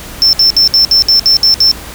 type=tone bursts; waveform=triangle; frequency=5350 Hz; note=E8; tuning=25 cents sharp; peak=-3 dBFS; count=9; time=0.22-1.714 s; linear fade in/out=0 ms; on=110 ms; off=63 ms; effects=added 60 Hz sine -33 dBFS peak until 1.94 s + pink hiss -28 dBFS RMS until 1.94 s